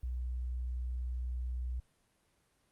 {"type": "tone", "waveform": "sine", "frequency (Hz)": 61.74, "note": "B1", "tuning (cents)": 0, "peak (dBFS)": -34, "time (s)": [0.03, 1.8], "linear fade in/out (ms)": 5, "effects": ["pink hiss -73 dBFS RMS until 2.71 s", "Opus 32 kbps"]}